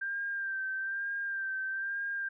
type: tone with vibrato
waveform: sine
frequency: 1581 Hz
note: G6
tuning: 14 cents sharp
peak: -32 dBFS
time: 0.01-2.29 s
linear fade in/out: 10 ms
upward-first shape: sine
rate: 1.1 Hz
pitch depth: 35 cents each way
effects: none